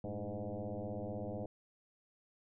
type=tone with frequency modulation; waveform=sine; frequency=200 Hz; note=G3; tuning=35 cents sharp; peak=-38 dBFS; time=0.04-1.46 s; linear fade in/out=2 ms; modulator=104 Hz; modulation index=4.6; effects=none